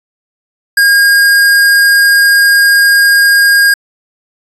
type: tone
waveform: square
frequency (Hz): 1623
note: G#6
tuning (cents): -40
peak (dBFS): -5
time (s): 0.77-3.74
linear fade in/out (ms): 5
effects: resampled to 32000 Hz